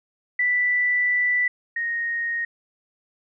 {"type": "tone pair in turn", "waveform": "sine", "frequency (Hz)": [1975.5, 1864.6], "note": ["B6", "A#6"], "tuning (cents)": [0, 0], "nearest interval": "minor second", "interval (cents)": 100, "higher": "first", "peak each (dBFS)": [-18, -23], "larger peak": "first", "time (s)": [[0.39, 1.48], [1.76, 2.45]], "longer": "first", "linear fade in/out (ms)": 5, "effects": []}